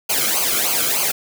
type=noise with flanger; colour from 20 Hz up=white; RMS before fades=-19 dBFS; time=0.09-1.12 s; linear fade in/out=10 ms; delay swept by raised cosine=0.54 to 1.13 ms; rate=3.3 Hz; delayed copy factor=-0.8; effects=none